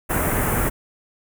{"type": "band-stop noise", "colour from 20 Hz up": "pink", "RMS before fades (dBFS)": -21, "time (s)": [0.09, 0.7], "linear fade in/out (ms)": 20, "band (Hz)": [2100, 9000], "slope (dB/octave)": 24, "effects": []}